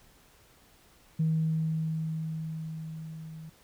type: tone with level ramp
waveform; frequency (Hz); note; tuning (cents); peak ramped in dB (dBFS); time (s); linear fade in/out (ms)
sine; 159.3; D#3; +41; -22 to -41; 1.19-3.5; 10
effects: tanh soft clip ceiling -19 dBFS + pink hiss -60 dBFS RMS until 3.63 s